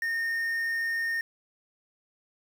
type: tone with quantisation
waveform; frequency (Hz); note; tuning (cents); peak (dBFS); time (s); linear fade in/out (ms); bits
triangle; 1833; A#6; -30; -25; 0.02-1.21; 2; 8
effects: none